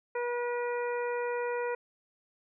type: harmonic tone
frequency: 483.1 Hz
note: B4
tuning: 38 cents flat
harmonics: 1 / 2 / 3 / 4 / 5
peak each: -31 / -37 / -41 / -43 / -45 dBFS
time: 0.15-1.75 s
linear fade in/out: 5 ms
effects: none